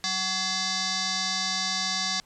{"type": "tone with frequency modulation", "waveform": "sine", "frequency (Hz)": 189.7, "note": "F#3", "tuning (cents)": 43, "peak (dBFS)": -25, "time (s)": [0.04, 2.2], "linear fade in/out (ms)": 0, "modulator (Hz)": 941, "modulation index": 6.1, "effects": ["pink hiss -60 dBFS RMS until 2.25 s", "low-pass 12000 Hz 12 dB/octave"]}